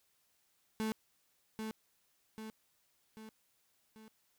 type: tone with echo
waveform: 35% pulse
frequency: 218.8 Hz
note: A3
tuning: 9 cents flat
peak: -32 dBFS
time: 0.8-0.92 s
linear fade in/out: 0 ms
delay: 790 ms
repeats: 4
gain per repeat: -5 dB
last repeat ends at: 4.08 s
effects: white hiss -75 dBFS RMS until 4.38 s